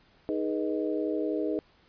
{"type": "harmonic tone with a mistuned harmonic", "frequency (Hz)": 103.83, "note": "G#2", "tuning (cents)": 0, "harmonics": [3, 4, 5, 6], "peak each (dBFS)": [-30, -32, -34, -36], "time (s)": [0.29, 1.59], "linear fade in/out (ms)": 0, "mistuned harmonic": 5, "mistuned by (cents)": -110, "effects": ["pink hiss -62 dBFS RMS until 1.88 s", "resampled to 11025 Hz"]}